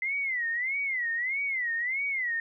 sine tone with vibrato, 2035 Hz, C7, 49 cents flat, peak -27 dBFS, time 0.02-2.4 s, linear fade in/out 2 ms, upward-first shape sine, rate 1.6 Hz, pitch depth 180 cents each way, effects none

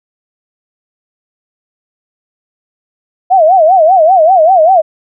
sine tone with vibrato, 692 Hz, F5, 16 cents flat, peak -3 dBFS, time 3.3-4.82 s, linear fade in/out 20 ms, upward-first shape sine, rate 5.1 Hz, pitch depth 200 cents each way, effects none

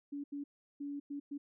sine tone bursts at uneven times, 285.4 Hz, D4, 49 cents flat, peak -38 dBFS, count 5, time 0.12-0.24 / 0.32-0.44 / 0.8-1 / 1.1-1.2 / 1.31-1.38 s, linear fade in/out 10 ms, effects none

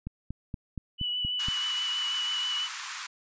click train, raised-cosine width 5 ms, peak -22 dBFS, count 7, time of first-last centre 0.07-1.485 s, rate 4.24 Hz
sine tone with vibrato, 2957 Hz, F#7, 2 cents flat, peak -28 dBFS, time 0.98-2.69 s, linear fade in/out 50 ms, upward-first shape triangle, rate 6.2 Hz, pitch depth 23 cents each way
pink high-pass noise, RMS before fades -37 dBFS, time 1.39-3.07 s, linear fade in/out 10 ms, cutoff 1000 Hz, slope 48 dB/octave
effects resampled to 16000 Hz

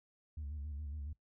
sine tone with vibrato, 73.42 Hz, D2, in tune, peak -38 dBFS, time 0.37-1.13 s, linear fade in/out 5 ms, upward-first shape square, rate 7.2 Hz, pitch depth 71 cents each way, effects noise-tail reverb RT60 0.1 s tail -21 dB re dry + tanh soft clip ceiling -38 dBFS

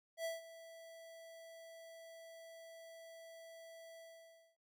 square tone with ADSR envelope, 659 Hz, E5, 1 cent flat, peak -38 dBFS, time 0.17-4.57 s, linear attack 78 ms, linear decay 160 ms, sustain -16 dB, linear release 590 ms, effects none

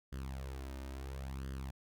sawtooth tone with flanger, 66.7 Hz, C2, 34 cents sharp, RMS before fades -43 dBFS, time 0.12-1.71 s, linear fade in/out 10 ms, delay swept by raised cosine 0.62 to 3.32 ms, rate 0.73 Hz, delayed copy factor +0.7, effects none

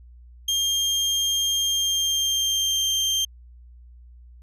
30% pulse tone with pitch glide, 3205 to 3165 Hz, G7 to G7, +38 to +16 cents, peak -18 dBFS, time 0.48-3.25 s, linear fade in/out 5 ms, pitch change -22 cents, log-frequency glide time 1.59-2.9 s, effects added 60 Hz sine -44 dBFS peak until 4.42 s + resampled to 32000 Hz

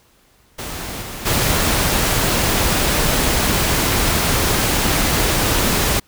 pink noise with level steps, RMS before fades -28 / -30 / -17 dBFS, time 0.58-6 s, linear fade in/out 10 ms, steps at 1.01 / 1.25 s, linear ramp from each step 20 ms, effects pink hiss -55 dBFS RMS until 6.07 s

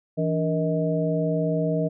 sine tone cluster, 164.4 / 288.8 / 469.3 / 631 Hz, E3 / D4 / A#4 / D#5, -4 / -29 / +12 / +24 cents, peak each -24 / -29 / -28 / -27 dBFS, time 0.17-1.89 s, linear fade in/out 20 ms, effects none

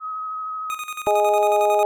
sine tone with vibrato, 1270 Hz, D#6, 35 cents sharp, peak -26 dBFS, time 0-0.79 s, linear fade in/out 50 ms, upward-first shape sine, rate 13 Hz, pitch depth 12 cents each way
25% pulse tone with tremolo, 1241 Hz, D#6, 5 cents flat, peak -23 dBFS, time 0.7-1.83 s, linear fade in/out 0 ms, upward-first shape square, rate 11 Hz, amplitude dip 70%
harmonic tone, 207.9 Hz, G#3, 2 cents sharp, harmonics 2 / 3 / 4, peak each -21 / -19 / -19 dBFS, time 1.07-1.85 s, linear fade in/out 0 ms
effects none

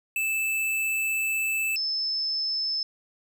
square / sine tone pair in turn, 2632 / 5249 Hz, E7 / E8, -3 / -8 cents, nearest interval octave, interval 1195 cents, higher second, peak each -25 dBFS, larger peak neither, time 0.16-1.76 / 1.76-2.83 s, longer first, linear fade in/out 2 ms, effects none

